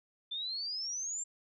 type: exponential sweep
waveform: sine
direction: up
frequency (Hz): 3520 to 7459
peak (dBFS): -35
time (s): 0.31-1.24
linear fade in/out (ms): 10
effects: none